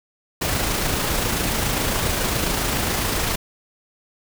pink noise with amplitude modulation, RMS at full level -21 dBFS, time 0.41-3.36 s, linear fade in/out 10 ms, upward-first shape sine, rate 27.3 Hz, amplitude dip 30%, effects none

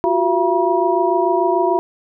sine tone cluster, 350.1 / 376.9 / 678 / 960 Hz, F4 / F#4 / E5 / B5, +4 / +32 / +49 / -49 cents, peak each -19 dBFS, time 0.04-1.79 s, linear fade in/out 0 ms, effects none

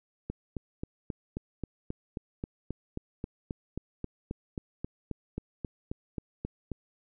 click train, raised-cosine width 3 ms, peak -21 dBFS, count 25, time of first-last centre 0.3-6.717 s, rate 3.74 Hz, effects none

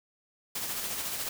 white noise with tremolo, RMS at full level -33 dBFS, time 0.55-1.29 s, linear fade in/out 5 ms, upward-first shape sine, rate 14 Hz, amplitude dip 35%, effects none

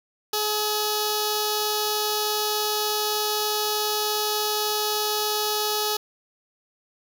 5% pulse tone with notch filter, 423.3 Hz, G#4, 33 cents sharp, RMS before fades -25 dBFS, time 0.33-5.97 s, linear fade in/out 5 ms, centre 2100 Hz, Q 0.73, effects none

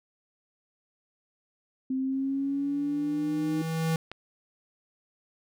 sine exponential sweep, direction up, 260.6 to 311.1 Hz, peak -26 dBFS, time 1.9-3.62 s, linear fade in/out 5 ms
square tone with exponential growth, 162.1 Hz, E3, 29 cents flat, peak -24 dBFS, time 2.12-3.96 s, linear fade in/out 2 ms, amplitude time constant 400 ms
click, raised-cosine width 0.3 ms, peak -22 dBFS, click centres 4.116 s
effects none

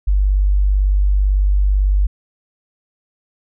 sine tone, 49 Hz, G1, in tune, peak -11 dBFS, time 0.07-2.07 s, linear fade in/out 10 ms, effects none

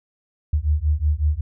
sine beating tone pair, 72.9 / 78.3 Hz, D2 / D#2, -12 / +11 cents, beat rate 5.4 Hz, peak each -20 dBFS, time 0.53-1.41 s, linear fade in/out 5 ms, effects none

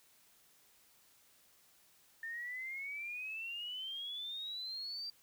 sine exponential sweep, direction up, 1800 to 4723 Hz, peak -40 dBFS, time 2.23-5.1 s, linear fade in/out 2 ms, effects white hiss -67 dBFS RMS until 5.22 s

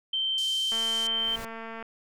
sine tone, 3117 Hz, G7, 11 cents flat, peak -25 dBFS, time 0.13-1.36 s, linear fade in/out 5 ms
pink band-pass noise, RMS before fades -41 dBFS, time 0.38-1.07 s, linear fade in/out 0 ms, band 4400 to 9400 Hz, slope 24 dB/octave
click train, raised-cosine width 0.5 ms, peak -25 dBFS, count 251, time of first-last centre 0.72-1.826 s, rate 226 Hz
pink noise with exponential growth, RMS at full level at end -39 dBFS, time 0.8-1.45 s, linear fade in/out 2 ms, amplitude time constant 140 ms
effects none

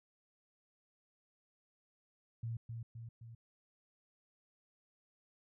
sine tone with echo, 115.2 Hz, A#2, 20 cents flat, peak -37 dBFS, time 2.43-2.57 s, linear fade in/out 5 ms, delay 260 ms, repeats 3, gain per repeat -4 dB, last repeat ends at 3.35 s, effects none

